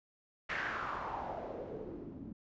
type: noise with low-pass filter sweep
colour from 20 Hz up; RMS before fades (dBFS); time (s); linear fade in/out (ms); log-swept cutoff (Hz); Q
white; -41; 0.49-2.33; 10; 2000 to 220; 3.2
effects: resampled to 16000 Hz